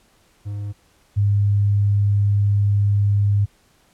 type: tone pair in turn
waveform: triangle / sine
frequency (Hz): 102.3 / 101.65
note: G#2 / G#2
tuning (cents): -26 / -37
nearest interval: unison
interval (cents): 11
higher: first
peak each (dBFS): -23 / -14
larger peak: second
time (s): 0.45-0.73 / 1.16-3.46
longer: second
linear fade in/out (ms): 20
effects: pink hiss -58 dBFS RMS until 3.93 s + low-pass 12000 Hz 12 dB/octave